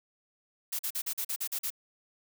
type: noise bursts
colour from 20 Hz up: blue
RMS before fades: -33 dBFS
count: 9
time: 0.72-1.704 s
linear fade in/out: 10 ms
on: 72 ms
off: 42 ms
effects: none